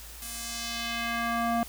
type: tone with band-pass filter sweep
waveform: square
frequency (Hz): 233.1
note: A#3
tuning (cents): 0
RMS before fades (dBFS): -31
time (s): 0.22-1.63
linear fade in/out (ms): 0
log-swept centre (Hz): 12000 to 700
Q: 1.1
effects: added 56 Hz sine -46 dBFS peak until 1.68 s + white hiss -46 dBFS RMS until 1.68 s